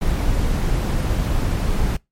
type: noise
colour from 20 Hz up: brown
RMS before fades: -19 dBFS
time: 0.01-1.97 s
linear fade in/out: 10 ms
effects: noise-tail reverb RT60 0.2 s tail -24 dB re dry + MP3 64 kbps